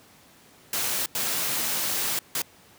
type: noise bursts at uneven times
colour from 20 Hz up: white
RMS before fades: -27 dBFS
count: 3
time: 0.73-1.06 / 1.15-2.19 / 2.35-2.42 s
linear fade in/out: 2 ms
effects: pink hiss -54 dBFS RMS until 2.78 s + high-pass 100 Hz 12 dB/octave